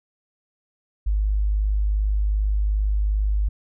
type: tone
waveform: sine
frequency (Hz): 51.3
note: G#1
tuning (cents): -21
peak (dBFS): -18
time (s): 1.06-3.49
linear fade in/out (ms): 10
effects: none